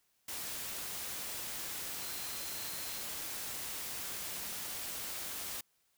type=tone in noise; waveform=sine; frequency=4119 Hz; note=C8; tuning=28 cents flat; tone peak=-51 dBFS; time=2.01-3.02 s; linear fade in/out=5 ms; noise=white; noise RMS=-41 dBFS; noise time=0.28-5.61 s; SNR=-13 dB; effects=white hiss -75 dBFS RMS until 5.97 s